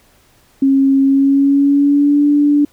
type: tone with pitch glide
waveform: sine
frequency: 271.6 to 291.1 Hz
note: C#4 to D4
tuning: -35 to -15 cents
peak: -8 dBFS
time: 0.62-2.65 s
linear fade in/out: 5 ms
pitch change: +120 cents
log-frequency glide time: 1.03-2.26 s
effects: pink hiss -52 dBFS RMS until 2.72 s